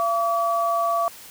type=tone pair together; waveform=sine; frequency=680.8 / 1145 Hz; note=F5 / D6; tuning=-44 / -44 cents; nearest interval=major sixth; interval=900 cents; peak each=-22 dBFS; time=0-1.08 s; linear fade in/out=0 ms; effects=white hiss -43 dBFS RMS until 1.3 s